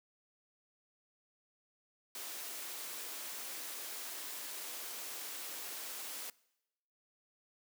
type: high-pass noise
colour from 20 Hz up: white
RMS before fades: -44 dBFS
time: 2.15-6.3 s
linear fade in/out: 2 ms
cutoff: 270 Hz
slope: 24 dB/octave
effects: noise-tail reverb RT60 0.9 s tail -23 dB re dry